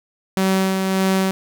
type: tone with tremolo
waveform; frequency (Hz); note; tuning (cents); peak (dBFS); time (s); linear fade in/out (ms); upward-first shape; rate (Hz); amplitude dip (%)
sawtooth; 190.5; G3; -49; -11; 0.37-1.31; 0; sine; 1.7; 35
effects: none